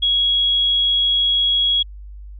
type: tone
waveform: sine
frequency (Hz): 3322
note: G#7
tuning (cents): 0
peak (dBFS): -14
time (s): 0.02-1.83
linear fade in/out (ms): 10
effects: added 50 Hz sine -33 dBFS peak until 2.39 s